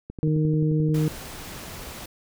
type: click train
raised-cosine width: 3 ms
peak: -22 dBFS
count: 10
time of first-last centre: 0.1-0.889 s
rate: 11.4 Hz
type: harmonic tone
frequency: 154.5 Hz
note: D#3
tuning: 12 cents flat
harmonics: 1 / 2 / 3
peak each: -20 / -26 / -30 dBFS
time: 0.23-1.08 s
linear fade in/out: 0 ms
type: noise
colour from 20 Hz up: pink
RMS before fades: -38 dBFS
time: 0.94-2.06 s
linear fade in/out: 5 ms
effects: none